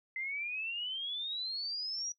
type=exponential sweep; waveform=sine; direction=up; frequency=2046 to 5820 Hz; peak=-35 dBFS; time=0.16-2.12 s; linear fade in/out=2 ms; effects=noise-tail reverb RT60 0.1 s tail -21 dB re dry